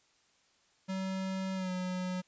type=tone with pitch glide; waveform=square; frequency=190 to 183 Hz; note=F#3 to F#3; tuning=+46 to -19 cents; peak=-34 dBFS; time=0.88-2.22 s; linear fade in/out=20 ms; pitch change=-65 cents; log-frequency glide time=1.55-1.71 s; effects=white hiss -69 dBFS RMS until 2.27 s + resampled to 16000 Hz